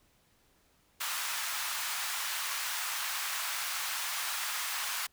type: high-pass noise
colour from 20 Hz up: pink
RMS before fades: -35 dBFS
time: 1-5.07 s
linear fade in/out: 10 ms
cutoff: 990 Hz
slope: 24 dB/octave
effects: pink hiss -68 dBFS RMS until 5.12 s